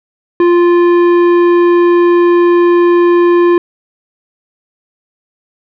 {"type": "tone with tanh clipping", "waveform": "triangle", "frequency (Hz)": 348.1, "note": "F4", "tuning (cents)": -6, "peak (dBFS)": -7, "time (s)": [0.4, 3.58], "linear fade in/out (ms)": 2, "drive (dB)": 16, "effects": []}